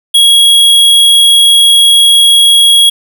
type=tone; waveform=square; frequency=3311 Hz; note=G#7; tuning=6 cents flat; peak=-3 dBFS; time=0.14-2.9 s; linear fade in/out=10 ms; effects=none